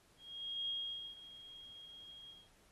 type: tone with ADSR envelope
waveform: sine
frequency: 3262 Hz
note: G#7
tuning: 32 cents flat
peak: -36 dBFS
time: 0.17-2.49 s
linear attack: 510 ms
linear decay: 480 ms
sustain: -15 dB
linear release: 200 ms
effects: pink hiss -69 dBFS RMS until 2.71 s + AAC 32 kbps